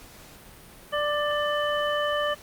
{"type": "harmonic tone with a mistuned harmonic", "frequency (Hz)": 590, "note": "D5", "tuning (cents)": 8, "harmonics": [1, 2, 3, 5], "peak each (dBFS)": [-26, -29, -31, -33], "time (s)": [0.92, 2.35], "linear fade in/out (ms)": 20, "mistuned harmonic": 5, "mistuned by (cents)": 33, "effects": ["pink hiss -48 dBFS RMS until 2.42 s", "Opus 48 kbps"]}